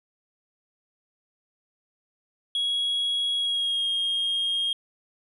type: tone with pitch glide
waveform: triangle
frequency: 3322 to 3242 Hz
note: G#7 to G#7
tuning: 0 to -42 cents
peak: -21 dBFS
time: 2.55-4.73 s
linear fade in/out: 2 ms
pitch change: -42 cents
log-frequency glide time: 3.36-3.87 s
effects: tanh soft clip ceiling -18 dBFS + resampled to 32000 Hz